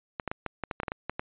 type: clicks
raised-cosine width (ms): 0.5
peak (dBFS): -16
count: 12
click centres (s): 0.198 / 0.277 / 0.315 / 0.463 / 0.637 / 0.712 / 0.801 / 0.833 / 0.882 / 0.919 / 1.096 / 1.195
effects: resampled to 8000 Hz